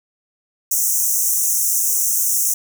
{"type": "high-pass noise", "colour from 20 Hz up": "pink", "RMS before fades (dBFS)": -18, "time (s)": [0.71, 2.54], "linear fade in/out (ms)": 5, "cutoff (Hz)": 5800, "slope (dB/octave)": 96, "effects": []}